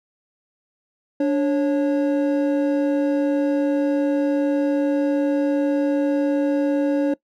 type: tone pair together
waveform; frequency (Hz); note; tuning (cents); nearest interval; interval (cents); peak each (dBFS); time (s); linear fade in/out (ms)
triangle; 290.8 / 549; D4 / C#5; -17 / -17; major seventh; 1100; -16 / -20; 1.2-7.14; 5
effects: noise-tail reverb RT60 0.1 s tail -21 dB re dry